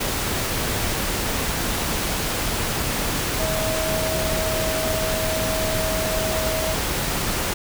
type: tone in noise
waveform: sine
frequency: 637 Hz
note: D#5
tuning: 41 cents sharp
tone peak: -25 dBFS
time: 3.39-6.75 s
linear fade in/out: 10 ms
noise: pink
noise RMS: -24 dBFS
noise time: 0-7.54 s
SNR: -4 dB
effects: none